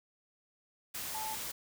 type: tone in noise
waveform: sine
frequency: 873 Hz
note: A5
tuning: 14 cents flat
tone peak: -38 dBFS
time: 1.14-1.35 s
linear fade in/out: 10 ms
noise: white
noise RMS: -40 dBFS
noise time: 0.94-1.52 s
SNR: -1 dB
effects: none